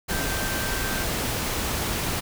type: tone in noise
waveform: sine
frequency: 1563 Hz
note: G6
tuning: 6 cents flat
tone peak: -33 dBFS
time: 0.1-1.05 s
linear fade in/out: 20 ms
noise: pink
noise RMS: -27 dBFS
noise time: 0.08-2.21 s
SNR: -9 dB
effects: none

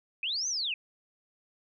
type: linear two-way sweep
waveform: sine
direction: up then down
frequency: 2429 to 6330 to 2429 Hz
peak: -29 dBFS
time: 0.23-0.74 s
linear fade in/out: 2 ms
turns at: 0.48 s
effects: none

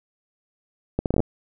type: accelerating click train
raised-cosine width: 2 ms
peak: -8 dBFS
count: 8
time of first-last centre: 0.99-1.203 s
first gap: 68 ms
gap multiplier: 0.71
effects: none

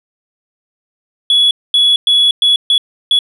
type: tone bursts at uneven times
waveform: sine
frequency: 3384 Hz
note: G#7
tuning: 32 cents sharp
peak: -5 dBFS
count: 6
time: 1.3-1.51 / 1.74-1.96 / 2.07-2.31 / 2.42-2.56 / 2.7-2.78 / 3.11-3.19 s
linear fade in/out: 2 ms
effects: tanh soft clip ceiling -5 dBFS

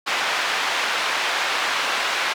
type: band-pass noise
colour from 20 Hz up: pink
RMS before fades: -23 dBFS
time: 0.06-2.34 s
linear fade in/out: 20 ms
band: 970 to 3600 Hz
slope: 12 dB/octave
effects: none

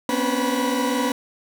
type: tone cluster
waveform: 40% pulse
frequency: 242.2 / 262.6 / 282.4 / 499.7 / 974 Hz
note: B3 / C4 / C#4 / B4 / B5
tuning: -34 / +6 / +32 / +20 / -24 cents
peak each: -26 dBFS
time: 0.09-1.12 s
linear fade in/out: 2 ms
effects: none

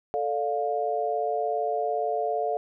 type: chord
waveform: sine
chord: D minor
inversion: second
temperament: just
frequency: 440.5 / 587.3 / 704.8 Hz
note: A4 / D5 / F5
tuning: +2 / 0 / +16 cents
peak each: -29 / -31 / -27 dBFS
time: 0.14-2.57 s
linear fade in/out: 0 ms
effects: none

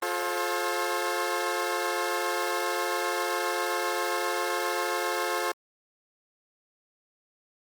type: tone cluster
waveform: 15% pulse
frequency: 353.5 / 433.4 / 534 Hz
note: F4 / A4 / C5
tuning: +21 / -26 / +35 cents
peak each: -25 dBFS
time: 0.02-5.52 s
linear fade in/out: 5 ms
effects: Opus 24 kbps

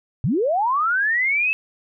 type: linear sweep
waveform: sine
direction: up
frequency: 100.9 to 2637 Hz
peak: -17 dBFS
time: 0.24-1.53 s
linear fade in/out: 0 ms
effects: none

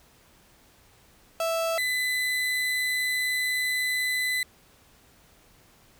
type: tone pair in turn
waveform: 35% pulse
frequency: 659.3 / 2007 Hz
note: E5 / B6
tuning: 0 / +27 cents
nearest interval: octave + perfect fifth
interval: 1927 cents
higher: second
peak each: -23 dBFS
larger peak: neither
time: 1.4-1.78 / 1.78-4.43 s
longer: second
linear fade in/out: 2 ms
effects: pink hiss -58 dBFS RMS until 5.99 s

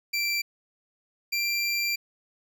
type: tone pair in turn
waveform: 25% pulse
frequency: 2349 / 2365 Hz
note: D7 / D7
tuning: 0 / +12 cents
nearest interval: unison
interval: 12 cents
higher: second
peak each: -21 / -21 dBFS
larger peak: neither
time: 0.13-0.42 / 1.32-1.96 s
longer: second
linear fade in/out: 10 ms
effects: none

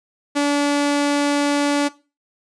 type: tone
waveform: sawtooth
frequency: 287.9 Hz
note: D4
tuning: 34 cents flat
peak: -12 dBFS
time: 0.35-1.89 s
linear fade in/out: 20 ms
effects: noise-tail reverb RT60 0.3 s tail -18 dB re dry + resampled to 22050 Hz

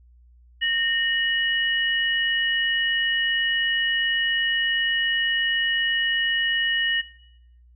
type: tone pair together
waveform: sine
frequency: 1841.4 / 2923 Hz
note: A#6 / F#7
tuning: -22 / -22 cents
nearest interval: minor sixth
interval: 800 cents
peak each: -23 dBFS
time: 0.61-7.02 s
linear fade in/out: 20 ms
effects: noise-tail reverb RT60 0.8 s tail -18 dB re dry + added 60 Hz sine -50 dBFS peak until 7.75 s

